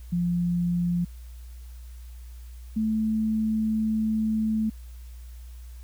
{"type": "tone pair in turn", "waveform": "sine", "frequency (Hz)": [174.61, 218.7], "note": ["F3", "A3"], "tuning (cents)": [0, -10], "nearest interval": "major third", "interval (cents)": 390, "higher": "second", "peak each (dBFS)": -22, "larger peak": "neither", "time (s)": [[0.12, 1.05], [2.76, 4.7]], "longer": "second", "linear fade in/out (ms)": 10, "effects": ["added 60 Hz sine -39 dBFS peak until 5.83 s", "white hiss -58 dBFS RMS until 5.83 s"]}